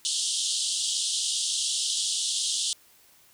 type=band-pass noise; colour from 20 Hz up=pink; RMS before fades=-28 dBFS; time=0.05-2.73 s; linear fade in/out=0 ms; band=3000 to 9700 Hz; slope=96 dB/octave; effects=white hiss -58 dBFS RMS until 3.33 s